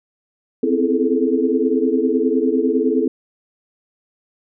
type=tone cluster; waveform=sine; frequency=255 / 264.8 / 330.3 / 422.5 / 440.8 Hz; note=C4 / C4 / E4 / G#4 / A4; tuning=-44 / +21 / +4 / +30 / +3 cents; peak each=-21 dBFS; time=0.63-3.08 s; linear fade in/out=5 ms; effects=none